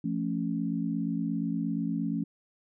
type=chord; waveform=sine; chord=F augmented; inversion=none; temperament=equal with one note detuned; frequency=171.52 / 220 / 277.2 Hz; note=F3 / A3 / C#4; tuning=-31 / 0 / 0 cents; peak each=-32 dBFS; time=0.04-2.24 s; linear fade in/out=5 ms; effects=none